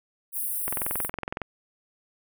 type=high-pass noise; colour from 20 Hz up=white; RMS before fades=-30 dBFS; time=0.32-1.1 s; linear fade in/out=50 ms; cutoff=8900 Hz; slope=96 dB/octave
type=click train; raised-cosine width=0.5 ms; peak=-15 dBFS; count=17; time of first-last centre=0.68-1.417 s; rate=21.7 Hz
effects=none